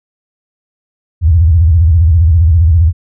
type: tone with vibrato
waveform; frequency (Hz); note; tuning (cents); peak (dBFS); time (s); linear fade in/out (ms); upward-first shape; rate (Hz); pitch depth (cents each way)
sine; 82.2; E2; -4; -4; 1.21-2.93; 50; square; 15; 150
effects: none